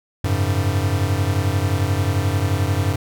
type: chord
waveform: square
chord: F# suspended second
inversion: none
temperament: equal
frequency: 92.5 / 103.83 / 138.59 Hz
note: F#2 / G#2 / C#3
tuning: 0 / 0 / 0 cents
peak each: -21 / -22 / -27 dBFS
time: 0.24-2.96 s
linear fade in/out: 5 ms
effects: none